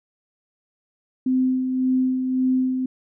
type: tone with tremolo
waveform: sine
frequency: 257.7 Hz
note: C4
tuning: 26 cents flat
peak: -16 dBFS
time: 1.26-2.86 s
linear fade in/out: 5 ms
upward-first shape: sine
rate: 1.8 Hz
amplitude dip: 45%
effects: none